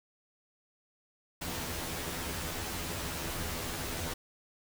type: noise with comb filter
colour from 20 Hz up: pink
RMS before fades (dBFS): -37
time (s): 1.41-4.14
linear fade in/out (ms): 10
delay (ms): 12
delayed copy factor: +1
effects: none